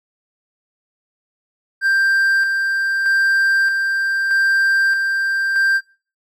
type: tone with tremolo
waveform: triangle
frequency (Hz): 1580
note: G6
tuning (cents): +13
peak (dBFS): -11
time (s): 1.81-5.81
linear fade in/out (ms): 50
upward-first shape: square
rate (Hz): 0.8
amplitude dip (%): 35
effects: noise-tail reverb RT60 0.4 s tail -23 dB re dry